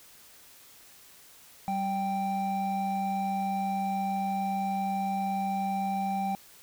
triangle tone pair together, 193.75 / 784 Hz, G3 / G5, -20 / 0 cents, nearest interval 2 octaves, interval 2420 cents, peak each -30 / -27 dBFS, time 1.68-6.35 s, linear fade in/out 0 ms, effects white hiss -54 dBFS RMS until 6.62 s

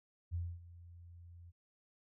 sine tone with ADSR envelope, 86.2 Hz, F2, 22 cents flat, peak -34 dBFS, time 0.31-1.52 s, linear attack 34 ms, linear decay 250 ms, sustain -18 dB, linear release 29 ms, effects none

